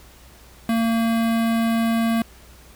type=tone with notch filter; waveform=square; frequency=228.2 Hz; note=A#3; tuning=37 cents flat; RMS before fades=-20 dBFS; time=0.69-2.22 s; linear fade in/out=2 ms; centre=6200 Hz; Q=1.1; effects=added 60 Hz sine -48 dBFS peak until 2.75 s + pink hiss -49 dBFS RMS until 2.75 s